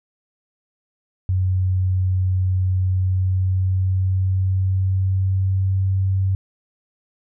sine tone with pitch glide, 92.9 to 95.57 Hz, F#2 to G2, +7 to -43 cents, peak -16 dBFS, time 1.29-6.35 s, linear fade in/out 0 ms, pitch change +50 cents, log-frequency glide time 2.81-5.81 s, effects none

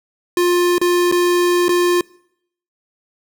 square tone with dropouts, 352.7 Hz, F4, 17 cents sharp, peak -13 dBFS, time 0.37-2.01 s, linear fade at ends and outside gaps 2 ms, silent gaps 0.782-0.814 / 1.115-1.123 / 1.683-1.691 s, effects noise-tail reverb RT60 0.7 s tail -24 dB re dry

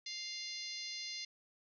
harmonic tone, 698.5 Hz, F5, in tune, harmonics 3 / 4 / 5 / 6 / 7 / 8 / 9, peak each -49 / -52 / -51 / -46 / -46 / -54 / -52 dBFS, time 0.06-1.25 s, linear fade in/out 5 ms, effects none

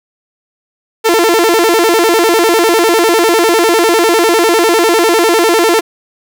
sawtooth tone with vibrato, 391.6 Hz, G4, 2 cents flat, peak -3 dBFS, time 1.04-5.81 s, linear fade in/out 20 ms, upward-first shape square, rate 10 Hz, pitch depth 230 cents each way, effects none

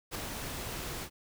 pink noise with ADSR envelope, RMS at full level -34 dBFS, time 0.11-1.1 s, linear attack 42 ms, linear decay 4 ms, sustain -5 dB, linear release 73 ms, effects none

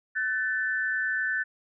sine tone pair together, 1512 / 1763.6 Hz, F#6 / A6, +37 / +4 cents, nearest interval minor third, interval 267 cents, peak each -28 dBFS, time 0.15-1.44 s, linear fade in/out 20 ms, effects none

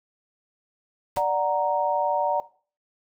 pink noise with exponential decay, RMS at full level -31 dBFS, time 1.16-1.25 s, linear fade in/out 5 ms, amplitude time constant 19 ms
sine chord, D augmented, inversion none, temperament equal, 587.3 / 740 / 932.3 Hz, D5 / F#5 / A#5, 0 / 0 / 0 cents, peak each -25 / -26 / -24 dBFS, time 1.17-2.4 s, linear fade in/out 0 ms
effects noise-tail reverb RT60 0.4 s tail -18 dB re dry

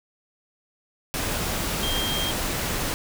sine tone in noise, 3205 Hz, G7, 38 cents sharp, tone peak -27 dBFS, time 1.83-2.31 s, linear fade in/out 0 ms, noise pink, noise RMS -27 dBFS, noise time 1.14-2.94 s, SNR -3 dB, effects none

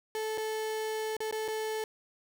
35% pulse tone with dropouts, 436.2 Hz, A4, 15 cents flat, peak -30 dBFS, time 0.15-1.84 s, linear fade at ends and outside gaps 1 ms, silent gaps 0.376-0.38 / 1.167-1.204 / 1.311-1.325 / 1.48-1.484 s, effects none

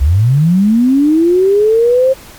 sine linear sweep, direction up, 61 to 536 Hz, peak -6 dBFS, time 0-2.14 s, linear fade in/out 20 ms, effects pink hiss -36 dBFS RMS until 2.38 s + MP3 96 kbps

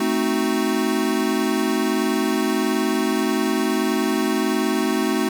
square chord, A diminished seventh, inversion none, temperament equal, 220 / 261.6 / 311.1 / 370 Hz, A3 / C4 / Eb4 / Gb4, 0 / 0 / 0 / 0 cents, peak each -25 dBFS, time 0-5.29 s, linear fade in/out 5 ms, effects 8-bit

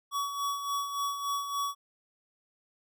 square tone with tremolo, 1130 Hz, C#6, 33 cents sharp, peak -29 dBFS, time 0.11-1.75 s, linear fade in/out 50 ms, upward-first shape sine, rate 3.5 Hz, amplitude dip 55%, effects none

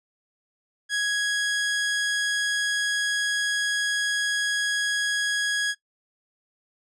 sawtooth tone, 1661.2 Hz, G#6, in tune, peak -19 dBFS, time 0.89-5.75 s, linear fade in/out 50 ms, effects noise-tail reverb RT60 0.1 s tail -20 dB re dry + resampled to 22050 Hz

